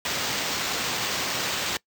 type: noise with sample-and-hold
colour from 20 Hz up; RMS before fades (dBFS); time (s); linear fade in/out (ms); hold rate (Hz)
white; -28; 0.05-1.77; 2; 11025
effects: noise-tail reverb RT60 0.1 s tail -22 dB re dry + high-pass 80 Hz 12 dB/octave